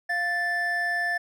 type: tone pair together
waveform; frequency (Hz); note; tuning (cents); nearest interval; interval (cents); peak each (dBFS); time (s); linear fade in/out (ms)
triangle; 698.5 / 1760; F5 / A6; 0 / 0; octave + major third; 1600; -29 / -23; 0.09-1.18; 10
effects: none